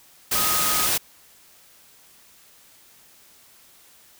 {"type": "tone in noise", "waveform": "sine", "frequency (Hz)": 1253, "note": "D#6", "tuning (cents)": 12, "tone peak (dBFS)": -27, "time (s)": [0.35, 0.87], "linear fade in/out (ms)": 10, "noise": "white", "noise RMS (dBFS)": -22, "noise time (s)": [0.31, 0.98], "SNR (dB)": -8, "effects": ["white hiss -53 dBFS RMS until 4.19 s"]}